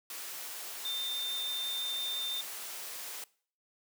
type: tone in noise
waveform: sine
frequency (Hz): 3603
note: A7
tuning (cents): +40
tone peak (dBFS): -33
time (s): 0.85-2.41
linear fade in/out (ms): 2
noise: white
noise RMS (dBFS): -42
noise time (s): 0.1-3.24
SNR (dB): +6
effects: noise-tail reverb RT60 0.5 s tail -22 dB re dry + high-pass 400 Hz 12 dB/octave